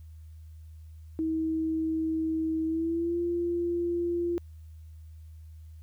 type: tone with pitch glide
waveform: sine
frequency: 320 to 345 Hz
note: D#4 to F4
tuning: +49 to -21 cents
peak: -26 dBFS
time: 1.19-4.38 s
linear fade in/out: 0 ms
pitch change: +130 cents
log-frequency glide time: 2.66-3.18 s
effects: added 79 Hz sine -44 dBFS peak until 5.82 s + white hiss -71 dBFS RMS until 5.82 s